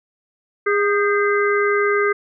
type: harmonic tone with a mistuned harmonic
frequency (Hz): 409.9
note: G#4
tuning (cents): -23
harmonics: 1 / 3 / 4 / 5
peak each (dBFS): -17 / -22 / -23 / -24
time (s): 0.66-2.13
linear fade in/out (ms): 10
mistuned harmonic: 4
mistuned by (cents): -67
effects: none